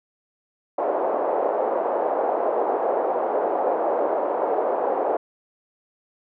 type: band-pass noise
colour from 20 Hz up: white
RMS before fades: -23 dBFS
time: 0.78-5.17 s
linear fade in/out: 5 ms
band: 410 to 750 Hz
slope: 24 dB/octave
effects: none